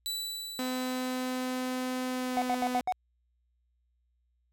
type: tone with exponential decay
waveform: sawtooth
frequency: 3956 Hz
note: B7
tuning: 2 cents sharp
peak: -28 dBFS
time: 0.06-2.59 s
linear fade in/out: 0 ms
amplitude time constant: 550 ms
type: tone with pitch glide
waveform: sawtooth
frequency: 254.8 to 250.6 Hz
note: C4 to B3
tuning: -46 to +25 cents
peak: -27 dBFS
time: 0.59-2.81 s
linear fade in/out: 2 ms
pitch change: -29 cents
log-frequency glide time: 2.07-2.69 s
type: tone bursts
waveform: triangle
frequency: 740 Hz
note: F#5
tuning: in tune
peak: -24 dBFS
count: 5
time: 2.37-2.923 s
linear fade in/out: 0 ms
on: 49 ms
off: 77 ms
effects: added 60 Hz sine -70 dBFS peak until 4.52 s